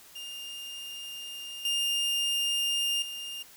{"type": "tone with level steps", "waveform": "40% pulse", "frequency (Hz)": 2813, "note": "F7", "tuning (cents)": 12, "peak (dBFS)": [-37, -25, -35], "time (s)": [0.15, 3.43], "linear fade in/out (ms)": 10, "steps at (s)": [1.65, 3.02], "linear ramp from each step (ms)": 2, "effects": ["white hiss -53 dBFS RMS until 3.56 s"]}